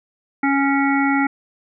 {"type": "harmonic tone", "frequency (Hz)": 277.2, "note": "C#4", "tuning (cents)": 0, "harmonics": [1, 3, 5, 7, 8], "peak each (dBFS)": [-17, -22, -24, -25, -26], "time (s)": [0.43, 1.27], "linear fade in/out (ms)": 5, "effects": []}